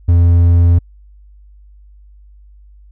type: tone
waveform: triangle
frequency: 86 Hz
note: F2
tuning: 26 cents flat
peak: -4 dBFS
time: 0.08-0.79 s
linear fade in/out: 10 ms
effects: added 50 Hz sine -39 dBFS peak until 2.91 s